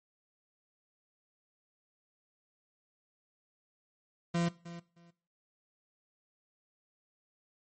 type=tone with echo; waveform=40% pulse; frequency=170.8 Hz; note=F3; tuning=38 cents flat; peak=-27 dBFS; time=4.34-4.49 s; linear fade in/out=10 ms; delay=310 ms; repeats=2; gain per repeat=-15 dB; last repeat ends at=5.11 s; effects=noise-tail reverb RT60 0.4 s tail -19 dB re dry + MP3 32 kbps